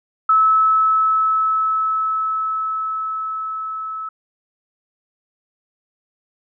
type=tone with level ramp; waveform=sine; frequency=1300 Hz; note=E6; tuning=24 cents flat; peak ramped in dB=-10 to -25 dBFS; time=0.29-4.09 s; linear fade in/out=5 ms; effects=none